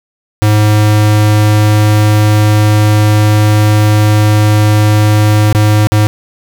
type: tone with dropouts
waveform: square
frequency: 105.9 Hz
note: G#2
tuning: 34 cents sharp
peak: -6 dBFS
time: 0.42-6.07 s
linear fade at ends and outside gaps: 0 ms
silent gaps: 5.527-5.549 / 5.871-5.92 s
effects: none